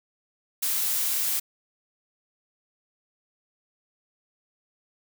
blue noise, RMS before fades -26 dBFS, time 0.62-1.4 s, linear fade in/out 10 ms, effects none

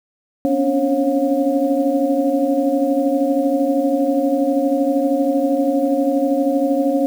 sine tone cluster, 251.7 / 272.3 / 284.9 / 543 / 714 Hz, B3 / C#4 / C#4 / C#5 / F5, +33 / -31 / +48 / -36 / +38 cents, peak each -26 / -22 / -18 / -19 / -26 dBFS, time 0.45-7.06 s, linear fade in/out 0 ms, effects 7-bit

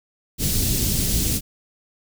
pink band-stop noise, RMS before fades -21 dBFS, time 0.38-1.41 s, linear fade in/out 50 ms, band 230 to 4900 Hz, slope 12 dB/octave, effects none

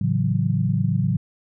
sine chord, F# minor seventh, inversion first, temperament equal, 110 / 138.59 / 164.81 / 185 Hz, A2 / C#3 / E3 / F#3, 0 / 0 / 0 / 0 cents, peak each -23 / -23 / -25 / -24 dBFS, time 0.01-1.17 s, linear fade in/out 5 ms, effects none

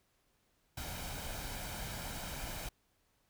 pink noise with comb filter, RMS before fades -42 dBFS, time 0.77-2.69 s, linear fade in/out 5 ms, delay 1.3 ms, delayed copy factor +0.5, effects pink hiss -75 dBFS RMS until 3.29 s

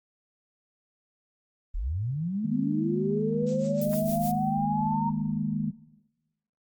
sine linear sweep, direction up, 31.79 to 932.3 Hz, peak -27 dBFS, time 1.74-5.1 s, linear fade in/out 10 ms
sine chord, D# suspended fourth, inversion none, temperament just, 155.56 / 207.4 / 233.3 Hz, D#3 / G#3 / A#3, 0 / -2 / +2 cents, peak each -31 / -29 / -32 dBFS, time 2.44-5.71 s, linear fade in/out 10 ms
violet noise with tremolo, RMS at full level -34 dBFS, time 3.46-4.32 s, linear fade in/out 10 ms, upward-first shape triangle, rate 6.5 Hz, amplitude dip 85%
clicks, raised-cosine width 0.5 ms, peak -29 dBFS, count 2, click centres 3.932 / 3.937 s
effects noise-tail reverb RT60 1.0 s tail -17 dB re dry + Opus 24 kbps

